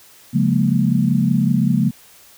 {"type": "chord", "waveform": "sine", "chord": "Bb minor seventh", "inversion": "first", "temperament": "equal with one note detuned", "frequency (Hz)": [138.59, 177.26, 207.7, 233.1], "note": ["Db3", "F3", "Ab3", "Bb3"], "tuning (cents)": [0, 26, 0, 0], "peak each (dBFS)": -19, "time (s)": [0.33, 1.91], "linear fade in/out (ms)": 20, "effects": ["white hiss -47 dBFS RMS until 2.37 s"]}